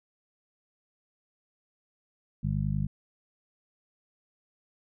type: harmonic tone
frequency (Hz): 50.5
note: G#1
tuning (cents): -48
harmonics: 1 / 2 / 3 / 4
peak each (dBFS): -34 / -32 / -29 / -34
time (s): 2.43-2.87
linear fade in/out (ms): 10
effects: none